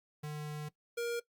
square tone pair in turn, 150.3 / 471.6 Hz, D3 / A#4, +40 / +20 cents, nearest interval octave + minor sixth, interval 1980 cents, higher second, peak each -39 / -34 dBFS, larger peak second, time 0.23-0.69 / 0.97-1.2 s, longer first, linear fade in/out 10 ms, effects noise-tail reverb RT60 0.1 s tail -19 dB re dry + Opus 48 kbps

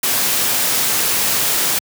white noise, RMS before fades -17 dBFS, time 0.03-1.79 s, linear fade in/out 5 ms, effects high-pass 100 Hz 12 dB/octave

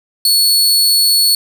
sawtooth tone, 4405 Hz, C#8, 12 cents flat, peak -6 dBFS, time 0.25-1.35 s, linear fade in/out 2 ms, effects none

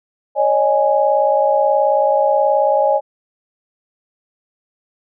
sine chord, C# suspended second, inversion none, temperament equal with one note detuned, 554.4 / 613 / 830.6 Hz, C#5 / D#5 / G#5, 0 / -26 / 0 cents, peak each -16 dBFS, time 0.35-3.01 s, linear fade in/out 50 ms, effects none

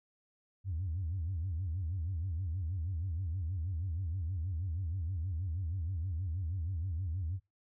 sine tone with vibrato, 87.2 Hz, F2, 2 cents flat, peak -32 dBFS, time 0.64-7.4 s, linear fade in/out 50 ms, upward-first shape sine, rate 6.3 Hz, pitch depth 200 cents each way, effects noise-tail reverb RT60 0.2 s tail -22 dB re dry + tanh soft clip ceiling -29 dBFS

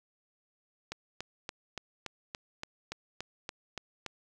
click train, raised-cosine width 0.2 ms, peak -20 dBFS, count 12, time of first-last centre 0.92-4.063 s, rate 3.5 Hz, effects 10-bit

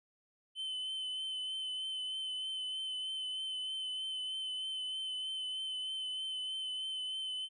triangle tone with vibrato, 3053 Hz, G7, 46 cents flat, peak -35 dBFS, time 0.55-7.49 s, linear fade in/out 50 ms, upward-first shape triangle, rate 3.2 Hz, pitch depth 23 cents each way, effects resampled to 24000 Hz

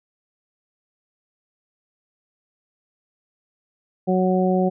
harmonic tone, 185 Hz, F#3, in tune, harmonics 1 / 2 / 3 / 4, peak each -19 / -22 / -24 / -25 dBFS, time 4.07-4.7 s, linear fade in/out 20 ms, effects none

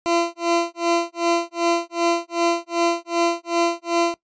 20% pulse tone with tremolo, 340 Hz, F4, 46 cents flat, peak -11 dBFS, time 0.06-4.14 s, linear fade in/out 0 ms, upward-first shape sine, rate 2.6 Hz, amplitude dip 100%, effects noise-tail reverb RT60 0.1 s tail -19 dB re dry + resampled to 16000 Hz

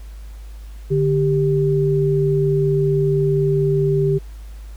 sine tone pair together, 147.56 / 392.9 Hz, D3 / G4, +9 / +4 cents, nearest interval octave + perfect fourth, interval 1695 cents, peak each -17 dBFS, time 0.9-4.19 s, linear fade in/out 20 ms, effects added 52 Hz sine -32 dBFS peak until 4.76 s + pink hiss -51 dBFS RMS until 4.76 s

